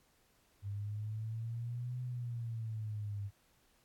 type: exponential two-way sweep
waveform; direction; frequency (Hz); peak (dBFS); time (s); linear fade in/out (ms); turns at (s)
sine; up then down; 99.4 to 125.8 to 99.4; -37; 0.62-3.31; 50; 2.01
effects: pink hiss -71 dBFS RMS until 3.84 s + AAC 64 kbps